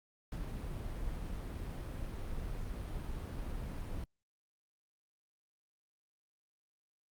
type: noise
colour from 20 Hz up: brown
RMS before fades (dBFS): -40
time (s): 0.32-4.04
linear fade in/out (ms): 2
effects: Opus 48 kbps